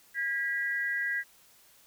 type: tone pair together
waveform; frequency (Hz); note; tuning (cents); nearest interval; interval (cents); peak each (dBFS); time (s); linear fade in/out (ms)
sine; 1629 / 1948.4; G#6 / B6; -34 / -24; minor third; 310; -31 / -31; 0.14-1.24; 50
effects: white hiss -60 dBFS RMS until 1.86 s